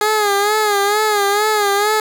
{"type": "tone with vibrato", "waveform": "15% pulse", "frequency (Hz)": 415.3, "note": "G#4", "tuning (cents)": 0, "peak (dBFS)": -7, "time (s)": [0.01, 2], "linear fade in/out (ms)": 2, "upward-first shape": "sine", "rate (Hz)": 2.2, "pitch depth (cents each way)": 71, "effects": []}